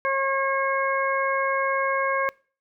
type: harmonic tone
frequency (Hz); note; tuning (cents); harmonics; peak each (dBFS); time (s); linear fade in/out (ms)
542; C#5; -39; 1 / 2 / 3 / 4; -25 / -25 / -28 / -30; 0.05-2.29; 0
effects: noise-tail reverb RT60 0.4 s tail -24 dB re dry